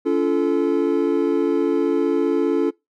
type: tone cluster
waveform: triangle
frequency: 283 / 342.6 / 437.7 Hz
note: C#4 / F4 / A4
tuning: +36 / -33 / -9 cents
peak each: -19 dBFS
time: 0.05-2.71 s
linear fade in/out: 20 ms
effects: noise-tail reverb RT60 0.2 s tail -23 dB re dry